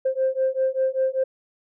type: beating tone pair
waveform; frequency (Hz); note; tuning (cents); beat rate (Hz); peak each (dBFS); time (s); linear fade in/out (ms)
sine; 523.3 / 528.4; C5 / C5; 0 / +17; 5.1; -22; 0.05-1.24; 10
effects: tanh soft clip ceiling -14 dBFS